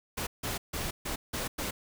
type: noise bursts at uneven times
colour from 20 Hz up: pink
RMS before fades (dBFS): -34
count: 6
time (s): 0.17-0.27 / 0.43-0.58 / 0.73-0.91 / 1.05-1.16 / 1.33-1.48 / 1.58-1.71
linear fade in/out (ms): 10
effects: none